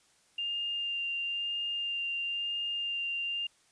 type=tone with vibrato; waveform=sine; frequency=2800 Hz; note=F7; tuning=4 cents sharp; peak=-31 dBFS; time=0.38-3.47 s; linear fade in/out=5 ms; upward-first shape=sine; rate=1 Hz; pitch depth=11 cents each way; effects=white hiss -66 dBFS RMS until 3.71 s + resampled to 22050 Hz